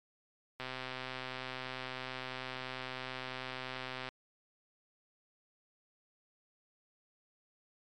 click train, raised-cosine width 0.3 ms, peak -24 dBFS, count 451, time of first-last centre 0.6-4.088 s, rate 129 Hz, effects MP3 96 kbps

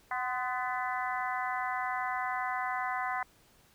harmonic tone with a mistuned harmonic, 250 Hz, B3, 21 cents sharp, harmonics 3 / 4 / 5 / 6 / 7 / 8, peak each -35 / -36 / -40 / -40 / -41 / -40 dBFS, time 0.11-3.23 s, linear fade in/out 2 ms, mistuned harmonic 4, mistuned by +47 cents, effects pink hiss -63 dBFS RMS until 3.74 s

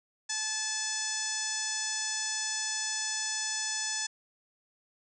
harmonic tone, 867 Hz, A5, 26 cents flat, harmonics 1 / 2 / 3 / 4 / 5 / 6 / 7 / 8 / 9 / 10, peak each -45 / -38 / -46 / -42 / -44 / -37 / -38 / -37 / -42 / -44 dBFS, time 0.29-4.07 s, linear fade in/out 10 ms, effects none

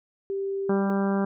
sine tone, 392 Hz, G4, in tune, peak -26 dBFS, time 0.3-0.9 s, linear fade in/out 0 ms
harmonic tone, 196.9 Hz, G3, 8 cents sharp, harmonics 1 / 2 / 3 / 4 / 5 / 6 / 7 / 8, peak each -23 / -29 / -33 / -35 / -37 / -39 / -40 / -41 dBFS, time 0.69-1.25 s, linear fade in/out 5 ms
effects none

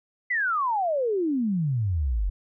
sine exponential sweep, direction down, 2052 to 43.65 Hz, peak -22 dBFS, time 0.3-2.3 s, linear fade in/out 10 ms, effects none

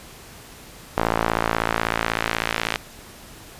sawtooth tone with band-pass filter sweep, 56.2 Hz, A1, 37 cents sharp, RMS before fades -24 dBFS, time 0.97-2.77 s, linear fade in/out 5 ms, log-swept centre 920 to 2600 Hz, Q 1, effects pink hiss -43 dBFS RMS until 3.59 s + resampled to 32000 Hz

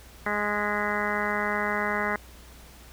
harmonic tone with a mistuned harmonic, 207.7 Hz, G#3, in tune, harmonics 1 / 2 / 3 / 4 / 5 / 6 / 7 / 8 / 9 / 10, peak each -34 / -34 / -34 / -34 / -34 / -34 / -34 / -34 / -34 / -34 dBFS, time 0.26-2.16 s, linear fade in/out 2 ms, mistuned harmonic 10, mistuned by -45 cents, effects added 60 Hz sine -49 dBFS peak until 2.92 s + pink hiss -51 dBFS RMS until 2.92 s

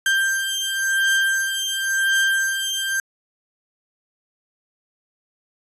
35% pulse beating tone pair, 1578 / 1578.94 Hz, G6 / G6, +11 / +12 cents, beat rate 0.94 Hz, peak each -20 dBFS, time 0.06-3 s, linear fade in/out 2 ms, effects resampled to 32000 Hz

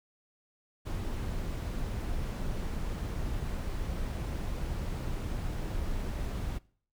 brown noise, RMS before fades -34 dBFS, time 0.85-6.59 s, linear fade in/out 20 ms, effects noise-tail reverb RT60 0.5 s tail -22 dB re dry

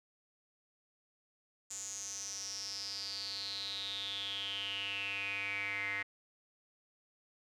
square tone with band-pass filter sweep, 99.3 Hz, G2, 23 cents sharp, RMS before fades -40 dBFS, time 1.7-6.03 s, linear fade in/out 10 ms, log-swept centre 7100 to 2000 Hz, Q 9.6, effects none

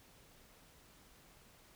silence, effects pink hiss -63 dBFS RMS until 1.75 s

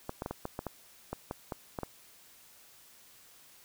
clicks, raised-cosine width 1 ms, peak -21 dBFS, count 12, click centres 0.094 / 0.221 / 0.261 / 0.31 / 0.454 / 0.591 / 0.667 / 1.13 / 1.311 / 1.522 / 1.788 / 1.833 s, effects white hiss -58 dBFS RMS until 3.64 s

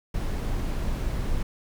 brown noise, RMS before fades -27 dBFS, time 0.14-1.43 s, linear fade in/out 5 ms, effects none

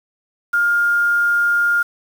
sine tone with quantisation, 1411 Hz, F6, 17 cents sharp, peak -13 dBFS, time 0.53-1.83 s, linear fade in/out 10 ms, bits 6, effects none

